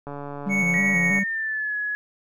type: click train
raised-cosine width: 1 ms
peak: -21 dBFS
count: 161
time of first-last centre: 0.07-1.189 s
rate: 143 Hz
type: tone with vibrato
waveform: triangle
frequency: 185 Hz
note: F#3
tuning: in tune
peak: -21 dBFS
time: 0.46-1.24 s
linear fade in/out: 10 ms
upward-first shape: square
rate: 3.1 Hz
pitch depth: 100 cents each way
type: tone with tremolo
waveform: triangle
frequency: 2217 Hz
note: C#7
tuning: in tune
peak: -18 dBFS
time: 0.49-1.24 s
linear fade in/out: 50 ms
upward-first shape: sine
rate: 11 Hz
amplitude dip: 25%
type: tone with pitch glide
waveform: sine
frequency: 1916 to 1687.4 Hz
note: A#6 to G#6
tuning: +47 to +27 cents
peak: -24 dBFS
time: 0.74-1.95 s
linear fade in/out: 0 ms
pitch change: -220 cents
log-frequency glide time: 0.91-1.76 s
effects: none